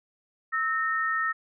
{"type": "tone pair together", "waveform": "sine", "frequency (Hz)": [1302.8, 1835], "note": ["E6", "A#6"], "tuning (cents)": [-21, -28], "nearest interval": "tritone", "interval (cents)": 593, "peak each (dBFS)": -27, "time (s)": [0.52, 1.33], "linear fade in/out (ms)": 20, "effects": []}